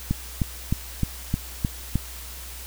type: click train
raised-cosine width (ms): 5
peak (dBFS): -9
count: 7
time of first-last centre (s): 0.11-1.956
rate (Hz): 3.25
effects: added 61 Hz sine -39 dBFS peak until 2.66 s + white hiss -40 dBFS RMS until 2.66 s